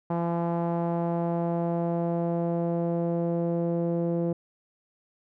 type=tone with low-pass filter sweep; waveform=sawtooth; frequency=170 Hz; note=F3; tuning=46 cents flat; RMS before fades=-27 dBFS; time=0.1-4.33 s; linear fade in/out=5 ms; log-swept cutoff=880 to 480 Hz; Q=2.3; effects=none